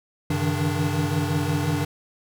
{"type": "tone cluster", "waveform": "square", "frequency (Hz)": [96.2, 136.8, 152.7, 158.4, 294.1], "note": ["G2", "C#3", "D#3", "D#3", "D4"], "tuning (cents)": [-32, -23, -32, 31, 3], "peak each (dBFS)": -29, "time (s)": [0.3, 1.85], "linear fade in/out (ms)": 5, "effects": []}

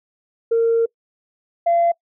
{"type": "tone pair in turn", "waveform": "sine", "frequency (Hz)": [459.4, 683.6], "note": ["A#4", "F5"], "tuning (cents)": [-25, -37], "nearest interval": "perfect fifth", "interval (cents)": 688, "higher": "second", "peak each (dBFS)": -12, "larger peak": "neither", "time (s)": [[0.51, 0.86], [1.66, 1.92]], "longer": "first", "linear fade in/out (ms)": 10, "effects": ["noise-tail reverb RT60 0.1 s tail -24 dB re dry", "tanh soft clip ceiling -10 dBFS"]}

